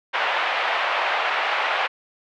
pink band-pass noise, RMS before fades -23 dBFS, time 0.13-1.88 s, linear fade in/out 20 ms, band 650 to 3000 Hz, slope 24 dB/octave, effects none

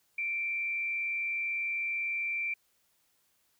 sine tone with frequency modulation, 2349 Hz, D7, in tune, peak -30 dBFS, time 0.18-2.54 s, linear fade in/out 5 ms, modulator 118 Hz, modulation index 0.36, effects white hiss -72 dBFS RMS until 3.59 s

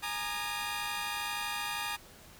15% pulse chord, Ab suspended second, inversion none, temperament equal with one note detuned, 830.6 / 932.3 / 1219.6 Hz, Ab5 / Bb5 / Eb6, 0 / 0 / -35 cents, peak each -32 dBFS, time 0.02-1.97 s, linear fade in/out 20 ms, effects pink hiss -54 dBFS RMS until 2.39 s

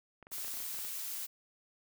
clicks, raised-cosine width 0.5 ms, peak -37 dBFS, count 12, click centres 0.227 / 0.269 / 0.318 / 0.383 / 0.447 / 0.481 / 0.54 / 0.572 / 0.603 / 0.746 / 0.789 / 0.849 s
blue noise, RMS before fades -40 dBFS, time 0.31-1.27 s, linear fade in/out 20 ms
effects none

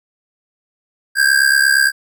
square ring-modulated tone, 1600 Hz, G6, 35 cents sharp, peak -8 dBFS, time 1.15-1.92 s, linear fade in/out 50 ms, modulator 34.3 Hz, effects none

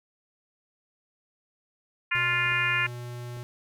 harmonic tone, 350 Hz, F4, 4 cents sharp, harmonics 3 / 4 / 5 / 6 / 7 / 8, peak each -34 / -31 / -28 / -30 / -28 / -34 dBFS, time 2.11-2.87 s, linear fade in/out 10 ms
square tone with pitch glide, 122.8 to 121.39 Hz, B2 to B2, -9 to -29 cents, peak -36 dBFS, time 2.15-3.43 s, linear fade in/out 0 ms, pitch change -20 cents, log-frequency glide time 2.56-2.9 s
clicks, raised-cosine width 2 ms, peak -35 dBFS, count 4, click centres 2.333 / 2.462 / 2.52 / 3.37 s
effects none

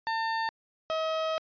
30% pulse tone pair in turn, 900 / 637.7 Hz, A5 / D#5, +39 / +42 cents, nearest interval tritone, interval 597 cents, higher first, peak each -25 dBFS, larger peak neither, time 0.07-0.49 / 0.9-1.38 s, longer second, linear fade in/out 0 ms, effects resampled to 11025 Hz

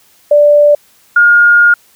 sine tone pair in turn, 587.3 / 1422.9 Hz, D5 / F6, 0 / +32 cents, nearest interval octave + minor third, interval 1532 cents, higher second, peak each -3 dBFS, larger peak neither, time 0.31-0.75 / 1.16-1.74 s, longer second, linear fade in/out 5 ms, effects white hiss -48 dBFS RMS until 1.95 s + high-pass 60 Hz 12 dB/octave

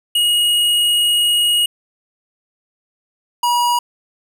square tone pair in turn, 2885 / 962.8 Hz, F#7 / B5, -44 / -44 cents, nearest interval octave + perfect fifth, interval 1900 cents, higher first, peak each -13 / -14 dBFS, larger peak first, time 0.15-1.66 / 3.43-3.79 s, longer first, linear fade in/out 5 ms, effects none

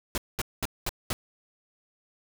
pink noise bursts, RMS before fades -29 dBFS, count 5, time 0.15-1.13 s, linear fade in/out 0 ms, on 28 ms, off 210 ms, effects none

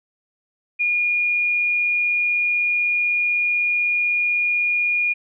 sine tone, 2432 Hz, D#7, 40 cents flat, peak -17 dBFS, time 0.79-5.14 s, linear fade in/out 20 ms, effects none

